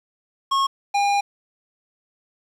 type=tone pair in turn; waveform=square; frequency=1090 / 807.7 Hz; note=C#6 / G#5; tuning=-29 / -48 cents; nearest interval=perfect fourth; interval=519 cents; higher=first; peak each=-18 dBFS; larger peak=neither; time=0.51-0.67 / 0.94-1.21 s; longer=second; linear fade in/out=10 ms; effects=low-pass 6000 Hz 12 dB/octave + 8-bit